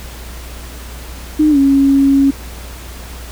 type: tone with pitch glide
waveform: sine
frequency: 305.3 to 275.2 Hz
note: D#4 to C#4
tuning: -33 to -12 cents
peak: -7 dBFS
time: 1.39-2.31 s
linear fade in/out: 10 ms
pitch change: -179 cents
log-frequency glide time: 1.5-1.58 s
effects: added 60 Hz sine -29 dBFS peak until 3.31 s + pink hiss -34 dBFS RMS until 3.31 s